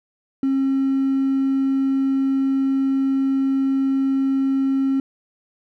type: tone with hard clipping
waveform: triangle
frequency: 269.6 Hz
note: C#4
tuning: 48 cents flat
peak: -17 dBFS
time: 0.43-5 s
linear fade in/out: 2 ms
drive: 4 dB
effects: none